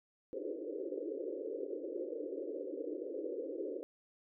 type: band-pass noise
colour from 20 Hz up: white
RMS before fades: -41 dBFS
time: 0.33-3.83 s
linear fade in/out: 0 ms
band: 290 to 540 Hz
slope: 96 dB/octave
effects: none